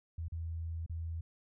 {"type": "tone with dropouts", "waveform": "sine", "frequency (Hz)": 82.41, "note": "E2", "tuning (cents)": 0, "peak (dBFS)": -36, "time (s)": [0.18, 1.21], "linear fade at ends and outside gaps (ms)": 5, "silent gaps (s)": [[0.283, 0.321], [0.863, 0.896]], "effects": []}